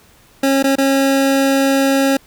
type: tone with dropouts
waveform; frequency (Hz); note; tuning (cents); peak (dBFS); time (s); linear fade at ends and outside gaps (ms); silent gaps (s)
25% pulse; 272.3; C#4; -31; -8; 0.43-2.17; 5; 0.627-0.64 / 0.756-0.782
effects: pink hiss -49 dBFS RMS until 2.26 s